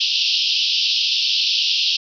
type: band-pass noise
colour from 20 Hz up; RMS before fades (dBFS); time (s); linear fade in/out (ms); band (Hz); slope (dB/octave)
pink; -19; 0-1.97; 10; 2700 to 5400; 96
effects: none